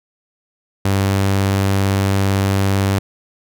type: tone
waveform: sawtooth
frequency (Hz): 97.8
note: G2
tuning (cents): -4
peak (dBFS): -10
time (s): 0.85-2.99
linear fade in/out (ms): 5
effects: none